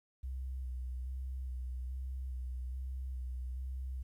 sine tone with vibrato, 63.8 Hz, C2, 43 cents flat, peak -37 dBFS, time 0.23-4.03 s, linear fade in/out 10 ms, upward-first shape square, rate 1.2 Hz, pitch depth 27 cents each way, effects 12-bit

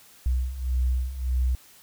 sine beating tone pair, 61.9 / 63.6 Hz, B1 / C2, +5 / -48 cents, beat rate 1.7 Hz, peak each -28 / -24 dBFS, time 0.26-1.55 s, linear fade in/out 0 ms, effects white hiss -53 dBFS RMS until 1.82 s

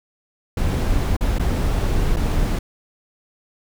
brown noise with dropouts, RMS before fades -19 dBFS, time 0.57-2.59 s, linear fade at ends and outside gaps 5 ms, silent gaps 1.167-1.208 / 1.386-1.395 / 2.162-2.167 s, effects none

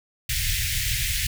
pink band-stop noise, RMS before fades -25 dBFS, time 0.29-1.27 s, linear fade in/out 5 ms, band 130 to 1800 Hz, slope 48 dB/octave, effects none

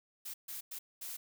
blue noise bursts at uneven times, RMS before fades -43 dBFS, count 4, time 0.25-0.34 / 0.48-0.61 / 0.71-0.79 / 1.01-1.17 s, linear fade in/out 10 ms, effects none

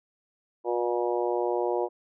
harmonic tone, 120 Hz, B2, 49 cents flat, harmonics 3 / 4 / 5 / 6 / 7 / 8, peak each -28 / -30 / -32 / -34 / -35 / -36 dBFS, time 0.64-1.89 s, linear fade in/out 50 ms, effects none

